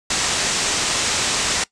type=low-pass noise; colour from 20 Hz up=white; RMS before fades=-21 dBFS; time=0.1-1.64 s; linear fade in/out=5 ms; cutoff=8300 Hz; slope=48 dB/octave; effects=noise-tail reverb RT60 0.1 s tail -20 dB re dry